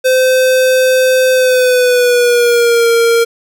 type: tone with pitch glide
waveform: square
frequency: 515 to 464.1 Hz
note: C5 to A#4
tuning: -28 to -8 cents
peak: -8 dBFS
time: 0.04-3.25 s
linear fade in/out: 20 ms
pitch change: -180 cents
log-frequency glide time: 1.32-2.89 s
effects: none